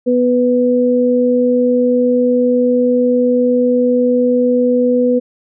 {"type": "tone pair together", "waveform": "sine", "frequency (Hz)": [246.9, 495.2], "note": ["B3", "B4"], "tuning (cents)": [0, 5], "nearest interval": "octave", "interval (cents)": 1205, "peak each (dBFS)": [-13, -12], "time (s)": [0.06, 5.2], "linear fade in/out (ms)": 20, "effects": []}